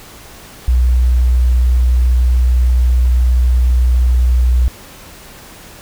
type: tone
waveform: sine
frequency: 61.74 Hz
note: B1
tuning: in tune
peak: -8 dBFS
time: 0.68-4.68 s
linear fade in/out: 0 ms
effects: pink hiss -37 dBFS RMS until 5.81 s